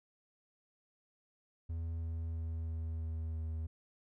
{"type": "tone with pitch steps", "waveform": "triangle", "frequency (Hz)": [82.41, 81.94, 81.46, 80.99, 80.53, 80.06], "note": ["E2", "E2", "E2", "E2", "E2", "D#2"], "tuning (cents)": [0, -10, -20, -30, -40, 50], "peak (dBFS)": -34, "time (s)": [1.69, 3.67], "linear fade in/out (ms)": 10, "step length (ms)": 330, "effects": []}